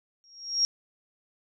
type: tone with exponential growth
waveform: sine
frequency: 5588 Hz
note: F8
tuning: in tune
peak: -18 dBFS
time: 0.24-0.65 s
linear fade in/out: 0 ms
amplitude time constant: 88 ms
effects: none